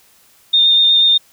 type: tone with vibrato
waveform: sine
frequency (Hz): 3643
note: A#7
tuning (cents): -41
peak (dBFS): -8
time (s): 0.53-1.18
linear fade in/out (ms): 10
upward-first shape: triangle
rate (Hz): 8.2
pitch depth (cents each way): 16
effects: white hiss -51 dBFS RMS until 1.32 s